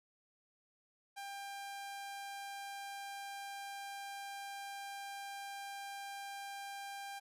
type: tone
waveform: sawtooth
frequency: 796 Hz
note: G5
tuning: 26 cents sharp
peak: -40 dBFS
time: 1.16-7.2 s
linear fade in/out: 20 ms
effects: resampled to 32000 Hz